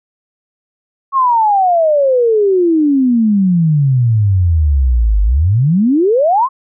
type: exponential two-way sweep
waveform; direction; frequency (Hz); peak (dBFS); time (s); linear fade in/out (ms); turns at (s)
sine; down then up; 1108.7 to 49 to 1108.7; -8; 1.12-6.49; 50; 5.22
effects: none